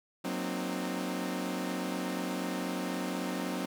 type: chord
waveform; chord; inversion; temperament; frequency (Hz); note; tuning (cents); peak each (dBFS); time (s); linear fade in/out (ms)
sawtooth; C half-diminished seventh; second; equal with one note detuned; 185 / 233.1 / 261.6 / 305.6; Gb3 / Bb3 / C4 / Eb4; 0 / 0 / 0 / -31; -33 / -37 / -33 / -35; 0.24-3.66; 10
effects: none